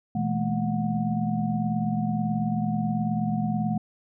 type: tone cluster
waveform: sine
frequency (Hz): 121.6 / 163.7 / 212.6 / 231.1 / 729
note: B2 / E3 / G#3 / A#3 / F#5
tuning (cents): -26 / -12 / +41 / -15 / -26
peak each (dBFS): -32 / -29 / -26 / -35 / -33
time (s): 0.15-3.78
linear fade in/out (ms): 5
effects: none